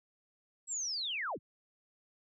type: linear sweep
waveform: sine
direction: down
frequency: 7850 to 36.8 Hz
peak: -34 dBFS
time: 0.67-1.39 s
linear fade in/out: 50 ms
effects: none